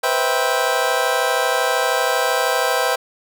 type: chord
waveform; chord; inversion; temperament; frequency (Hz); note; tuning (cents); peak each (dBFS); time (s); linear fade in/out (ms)
25% pulse; C major seventh; third; just; 490.5 / 523.3 / 654.1 / 784.9; B4 / C5 / E5 / G5; -12 / 0 / -14 / +2; -19; 0.03-2.96; 10
effects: none